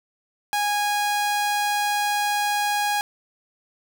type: tone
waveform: sawtooth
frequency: 825 Hz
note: G#5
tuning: 12 cents flat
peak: -17 dBFS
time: 0.53-3.01 s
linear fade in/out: 0 ms
effects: none